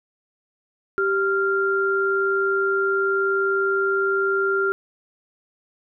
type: tone pair together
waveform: sine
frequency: 390.2 / 1390.5 Hz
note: G4 / F6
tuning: -8 / -8 cents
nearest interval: octave + minor seventh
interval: 2200 cents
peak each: -21 dBFS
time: 0.98-4.72 s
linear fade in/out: 0 ms
effects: none